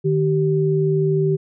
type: tone pair together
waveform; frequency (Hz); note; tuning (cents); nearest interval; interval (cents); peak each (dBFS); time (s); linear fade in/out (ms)
sine; 153.4 / 386.8; D#3 / G4; -24 / -23; octave + major third; 1601; -18; 0.04-1.37; 20
effects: none